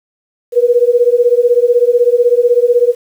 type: beating tone pair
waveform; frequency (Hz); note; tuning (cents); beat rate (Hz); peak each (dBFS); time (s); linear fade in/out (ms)
sine; 475.2 / 491.2; A#4 / B4; +33 / -9; 16; -10; 0.52-2.95; 50
effects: 7-bit